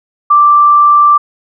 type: tone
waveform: sine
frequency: 1174.7 Hz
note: D6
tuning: in tune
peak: -3 dBFS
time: 0.3-1.18 s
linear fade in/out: 10 ms
effects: none